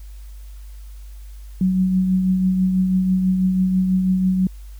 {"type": "tone with tremolo", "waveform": "sine", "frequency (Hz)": 186.2, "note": "F#3", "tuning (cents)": 11, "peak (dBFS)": -13, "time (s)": [1.61, 4.47], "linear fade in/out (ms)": 2, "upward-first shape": "triangle", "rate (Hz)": 6.1, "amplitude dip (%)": 40, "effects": ["added 50 Hz sine -34 dBFS peak until 4.79 s", "white hiss -54 dBFS RMS until 4.79 s"]}